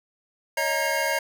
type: tone cluster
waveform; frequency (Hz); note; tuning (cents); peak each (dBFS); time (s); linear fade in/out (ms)
square; 559 / 633 / 934 / 1622 / 2155; C#5 / D#5 / A#5 / G#6 / C#7; +14 / +30 / +3 / -41 / -49; -30; 0.57-1.19; 5
effects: none